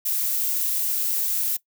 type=noise; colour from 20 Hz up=violet; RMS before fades=-24 dBFS; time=0.05-1.57 s; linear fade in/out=10 ms; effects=noise-tail reverb RT60 0.1 s tail -19 dB re dry